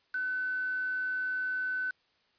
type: tone with quantisation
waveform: sine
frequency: 1510 Hz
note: F#6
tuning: 35 cents sharp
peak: -30 dBFS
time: 0.14-1.91 s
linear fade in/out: 5 ms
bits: 7
effects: white hiss -70 dBFS RMS until 2.38 s + resampled to 11025 Hz